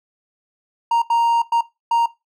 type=tone bursts at uneven times; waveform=triangle; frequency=932 Hz; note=A#5; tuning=1 cent flat; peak=-12 dBFS; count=4; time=0.91-1.02 / 1.1-1.42 / 1.52-1.61 / 1.91-2.06 s; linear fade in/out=5 ms; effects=noise-tail reverb RT60 0.2 s tail -17 dB re dry